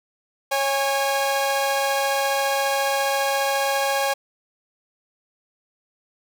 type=tone pair together; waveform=sawtooth; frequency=551 / 819.2 Hz; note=C#5 / G#5; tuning=-11 / -24 cents; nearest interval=perfect fifth; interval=687 cents; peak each=-19 dBFS; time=0.51-4.14 s; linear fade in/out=10 ms; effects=none